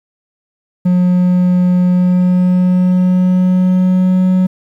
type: tone with pitch glide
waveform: triangle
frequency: 180.1 to 184.84 Hz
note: F#3 to F#3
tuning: -46 to -1 cents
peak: -6 dBFS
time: 0.85-4.47 s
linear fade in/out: 10 ms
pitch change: +45 cents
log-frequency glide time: 1.83-4.3 s
effects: 8-bit